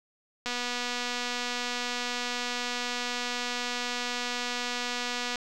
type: click train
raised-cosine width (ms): 0.2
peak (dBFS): -15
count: 1196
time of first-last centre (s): 0.46-5.358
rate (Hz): 244
effects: none